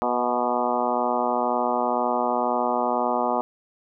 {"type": "harmonic tone with a mistuned harmonic", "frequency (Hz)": 122, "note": "B2", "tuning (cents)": -21, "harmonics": [2, 3, 4, 5, 6, 7, 8, 9, 10], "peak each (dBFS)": [-30, -32, -30, -28, -27, -28, -30, -32, -32], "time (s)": [0.02, 3.41], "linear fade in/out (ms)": 0, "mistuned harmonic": 5, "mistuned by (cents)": 36, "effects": []}